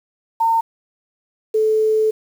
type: tone pair in turn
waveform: sine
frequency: 910 / 435 Hz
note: A#5 / A4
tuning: -42 / -20 cents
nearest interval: octave + minor second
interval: 1278 cents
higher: first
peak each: -13 dBFS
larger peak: neither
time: 0.4-0.61 / 1.54-2.11 s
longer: second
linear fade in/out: 10 ms
effects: 7-bit